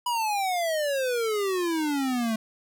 square exponential sweep, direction down, 987.8 to 216.9 Hz, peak -25 dBFS, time 0.06-2.36 s, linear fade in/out 5 ms, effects none

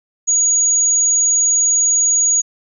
sine tone, 6740 Hz, G#8, 25 cents sharp, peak -11 dBFS, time 0.27-2.42 s, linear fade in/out 20 ms, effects none

